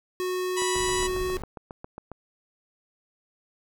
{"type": "tone with pitch glide", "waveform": "square", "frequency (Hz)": [366.5, 369], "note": ["F#4", "F#4"], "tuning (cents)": [-16, -5], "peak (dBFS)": -27, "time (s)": [0.2, 1.37], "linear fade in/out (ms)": 0, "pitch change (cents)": 11, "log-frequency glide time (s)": [0.41, 1.04]}
{"type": "harmonic tone", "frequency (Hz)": 980, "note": "B5", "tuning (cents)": -14, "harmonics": [1, 2, 3, 4, 5, 6, 7, 8, 9, 10], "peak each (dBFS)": [-31, -34, -37, -36, -40, -40, -37, -36, -43, -38], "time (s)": [0.56, 1.08], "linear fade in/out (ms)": 20}
{"type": "click train", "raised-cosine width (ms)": 1, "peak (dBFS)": -24, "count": 12, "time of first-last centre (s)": [0.62, 2.117], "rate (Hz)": 7.35}
{"type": "noise", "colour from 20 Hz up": "brown", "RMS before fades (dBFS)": -36, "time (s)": [0.76, 1.42], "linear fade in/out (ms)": 0}
{"effects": []}